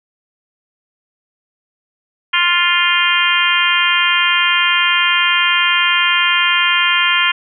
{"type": "harmonic tone", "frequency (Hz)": 350, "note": "F4", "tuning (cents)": 4, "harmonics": [3, 4, 5, 6, 7, 8, 9], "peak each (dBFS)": [-19, -19, -19, -19, -19, -19, -19], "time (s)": [2.33, 7.32], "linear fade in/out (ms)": 10, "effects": []}